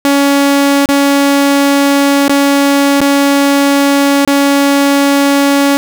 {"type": "tone with dropouts", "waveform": "sawtooth", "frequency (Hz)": 280.7, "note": "C#4", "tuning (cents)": 22, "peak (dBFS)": -3, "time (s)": [0.05, 5.77], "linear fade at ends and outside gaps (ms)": 0, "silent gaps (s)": [[0.857, 0.889], [2.281, 2.295], [3.005, 3.014], [4.25, 4.275]], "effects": []}